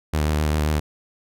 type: tone with vibrato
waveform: sawtooth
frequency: 76.1 Hz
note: D#2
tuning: 38 cents flat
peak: -15 dBFS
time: 0.13-0.8 s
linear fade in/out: 10 ms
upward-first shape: sine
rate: 7.5 Hz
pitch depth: 30 cents each way
effects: none